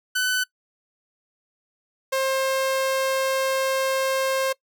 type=tone pair in turn; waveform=sawtooth; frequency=1504 / 531.7 Hz; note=F#6 / C5; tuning=+28 / +28 cents; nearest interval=octave + tritone; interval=1800 cents; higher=first; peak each=-17 dBFS; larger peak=neither; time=0.15-0.44 / 2.12-4.53 s; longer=second; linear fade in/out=10 ms; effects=noise-tail reverb RT60 0.1 s tail -23 dB re dry